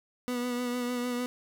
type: tone with vibrato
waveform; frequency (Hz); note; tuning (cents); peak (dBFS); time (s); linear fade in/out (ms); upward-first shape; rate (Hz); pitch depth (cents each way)
30% pulse; 245.4; B3; -11; -27; 0.28-1.26; 0; sine; 6.6; 24
effects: none